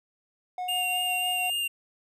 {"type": "tone with tremolo", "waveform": "triangle", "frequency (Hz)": 728, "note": "F#5", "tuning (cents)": -28, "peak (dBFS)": -27, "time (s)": [0.58, 1.5], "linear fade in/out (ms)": 2, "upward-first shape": "triangle", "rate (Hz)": 6, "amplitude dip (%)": 40}
{"type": "tone with vibrato", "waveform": "square", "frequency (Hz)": 2794, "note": "F7", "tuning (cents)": 0, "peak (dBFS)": -27, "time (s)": [0.68, 1.68], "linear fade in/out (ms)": 10, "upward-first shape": "sine", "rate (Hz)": 3.7, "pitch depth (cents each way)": 19}
{"effects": []}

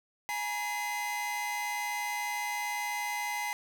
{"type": "tone cluster", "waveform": "45% pulse", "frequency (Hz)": [833, 953, 2047], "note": ["G#5", "A#5", "C7"], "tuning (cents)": [5, 38, -38], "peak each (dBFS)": [-36, -39, -35], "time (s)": [0.29, 3.53], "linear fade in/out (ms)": 0, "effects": []}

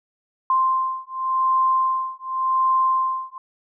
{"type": "beating tone pair", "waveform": "sine", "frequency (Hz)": [1046, 1046.89], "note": ["C6", "C6"], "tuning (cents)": [-1, 1], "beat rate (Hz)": 0.89, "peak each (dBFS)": [-21, -21], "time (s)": [0.5, 3.38], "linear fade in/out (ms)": 2, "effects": []}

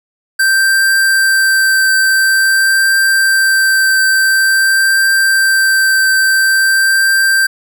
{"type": "tone with vibrato", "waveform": "square", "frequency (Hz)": 1564, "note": "G6", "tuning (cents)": -4, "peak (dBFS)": -9, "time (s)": [0.39, 7.47], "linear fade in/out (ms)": 10, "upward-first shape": "triangle", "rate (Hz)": 0.48, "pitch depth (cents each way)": 11, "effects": []}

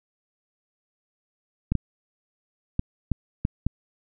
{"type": "clicks", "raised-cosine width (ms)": 5, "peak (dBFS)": -10, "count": 6, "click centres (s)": [1.72, 1.753, 2.794, 3.117, 3.451, 3.666], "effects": []}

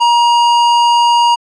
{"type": "tone with hard clipping", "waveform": "sine", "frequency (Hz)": 948, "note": "A#5", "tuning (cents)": 29, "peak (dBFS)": -9, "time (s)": [0, 1.36], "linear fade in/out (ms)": 20, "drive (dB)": 17, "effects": ["low-pass 6000 Hz 12 dB/octave"]}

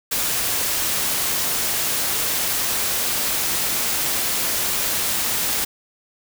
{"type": "noise", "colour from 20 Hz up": "white", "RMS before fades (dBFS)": -22, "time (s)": [0.11, 5.65], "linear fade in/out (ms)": 10, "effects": []}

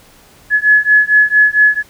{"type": "beating tone pair", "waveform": "sine", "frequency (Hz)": [1700, 1704.4], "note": ["G#6", "G#6"], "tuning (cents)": [40, 44], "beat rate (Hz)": 4.4, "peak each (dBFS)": -10, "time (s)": [0.5, 1.83], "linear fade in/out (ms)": 50, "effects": ["pink hiss -45 dBFS RMS until 1.89 s"]}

